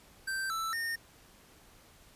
square tone with pitch steps, 1562 / 1324 / 1832 Hz, G6 / E6 / A#6, -7 / +7 / -31 cents, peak -33 dBFS, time 0.27-0.96 s, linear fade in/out 10 ms, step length 230 ms, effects pink hiss -59 dBFS RMS until 2.15 s + resampled to 32000 Hz

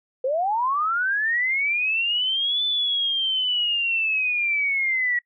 sine linear two-way sweep, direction up then down, 495.8 to 3520 to 1917 Hz, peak -20 dBFS, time 0.24-5.19 s, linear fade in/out 5 ms, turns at 2.64 s, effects noise-tail reverb RT60 0.1 s tail -24 dB re dry

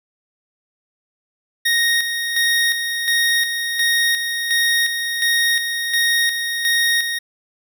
25% pulse tone with tremolo, 1864.7 Hz, A#6, in tune, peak -11 dBFS, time 1.65-7.19 s, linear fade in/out 10 ms, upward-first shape square, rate 1.4 Hz, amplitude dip 50%, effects none

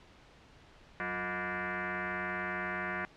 sine tone with frequency modulation, 185 Hz, F#3, in tune, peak -33 dBFS, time 1-3.05 s, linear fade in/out 0 ms, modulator 270 Hz, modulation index 7.3, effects pink hiss -58 dBFS RMS until 3.16 s + low-pass 4000 Hz 12 dB/octave

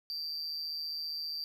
triangle tone with amplitude modulation, 4699 Hz, D8, in tune, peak -31 dBFS, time 0.1-1.44 s, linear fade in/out 0 ms, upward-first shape sine, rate 155 Hz, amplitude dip 70%, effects none

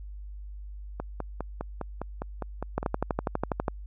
two click trains, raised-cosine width 1 ms, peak -12 / -18 dBFS, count 12 / 10, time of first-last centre 2.78-3.682 / 1-2.829 s, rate 12.2 / 4.92 Hz, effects added 50 Hz sine -38 dBFS peak until 3.86 s

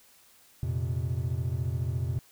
triangle chord, F suspended fourth, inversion none, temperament equal, 87.31 / 116.54 / 130.81 Hz, F2 / Bb2 / C3, 0 / 0 / 0 cents, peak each -30 dBFS, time 0.63-2.19 s, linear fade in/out 0 ms, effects white hiss -59 dBFS RMS until 2.31 s

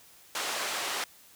pink band-pass noise, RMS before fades -33 dBFS, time 0.35-1.04 s, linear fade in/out 2 ms, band 670 to 9300 Hz, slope 12 dB/octave, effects white hiss -56 dBFS RMS until 1.35 s

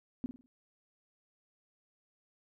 sine tone with echo, 251.9 Hz, B3, 34 cents sharp, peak -31 dBFS, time 0.24-0.26 s, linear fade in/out 0 ms, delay 50 ms, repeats 4, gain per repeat -9 dB, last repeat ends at 0.46 s, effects none

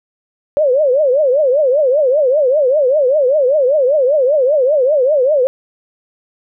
sine tone with vibrato, 554.4 Hz, C#5, in tune, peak -9 dBFS, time 0.57-5.47 s, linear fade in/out 0 ms, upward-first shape triangle, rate 5.1 Hz, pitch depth 240 cents each way, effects none

